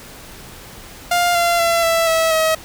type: tone with pitch steps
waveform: sawtooth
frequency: 702 / 688.7 / 675.7 / 663 / 650.5 / 638.2 Hz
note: F5 / F5 / E5 / E5 / E5 / D#5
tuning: +9 / -24 / +43 / +10 / -23 / +44 cents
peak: -10 dBFS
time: 1.11-2.55 s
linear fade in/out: 5 ms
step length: 240 ms
effects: pink hiss -38 dBFS RMS until 2.64 s